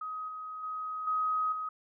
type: tone with level steps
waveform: sine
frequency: 1261 Hz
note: D#6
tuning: 23 cents sharp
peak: -35 / -38 / -34 / -27 / -33 dBFS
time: 0.01-1.69 s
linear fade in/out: 5 ms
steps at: 0.28 / 0.63 / 1.07 / 1.52 s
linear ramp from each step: 5 ms
effects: none